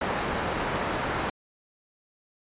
white low-pass noise, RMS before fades -29 dBFS, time 0.01-1.3 s, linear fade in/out 5 ms, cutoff 1300 Hz, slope 12 dB/octave, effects resampled to 8000 Hz

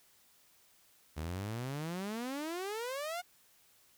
sawtooth exponential sweep, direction up, 74.4 to 732 Hz, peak -33 dBFS, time 1.16-3.22 s, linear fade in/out 20 ms, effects white hiss -66 dBFS RMS until 3.97 s

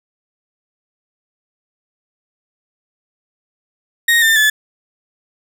35% pulse tone with pitch steps, 1864.7 / 1796 / 1729.8 Hz, A#6 / A6 / A6, 0 / +35 / -30 cents, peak -8 dBFS, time 4.08-4.5 s, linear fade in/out 5 ms, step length 140 ms, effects none

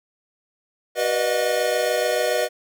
square tone cluster, 377.2 / 487.8 / 598 / 625 / 724 Hz, F#4 / B4 / D5 / D#5 / F#5, +33 / -21 / +31 / +8 / -38 cents, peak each -32 / -24 / -28 / -25 / -30 dBFS, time 0.95-2.49 s, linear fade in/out 50 ms, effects none

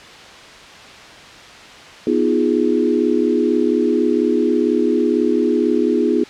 sine chord, F half-diminished seventh, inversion second, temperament equal, 246.9 / 311.1 / 349.2 / 415.3 Hz, Cb4 / Eb4 / F4 / Ab4, 0 / 0 / 0 / 0 cents, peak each -19 dBFS, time 2.07-6.24 s, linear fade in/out 2 ms, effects white hiss -38 dBFS RMS until 6.29 s + low-pass 4000 Hz 12 dB/octave

